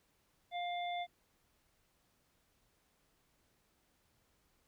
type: harmonic tone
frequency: 703 Hz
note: F5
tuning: 11 cents sharp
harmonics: 1 / 3 / 5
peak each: -37 / -46 / -47 dBFS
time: 0.51-1.07 s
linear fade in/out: 50 ms
effects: pink hiss -75 dBFS RMS until 4.67 s